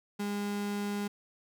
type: tone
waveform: 35% pulse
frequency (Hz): 204.1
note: G#3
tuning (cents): -30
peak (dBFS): -30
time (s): 0.19-1.08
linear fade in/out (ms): 10
effects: none